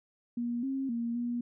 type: tone with pitch steps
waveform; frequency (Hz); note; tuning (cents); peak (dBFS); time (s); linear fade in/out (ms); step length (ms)
sine; 238.5 / 268.7 / 234 / 240; A#3 / C4 / A#3 / B3; +40 / +46 / +7 / -49; -30; 0.37-1.41; 5; 260
effects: none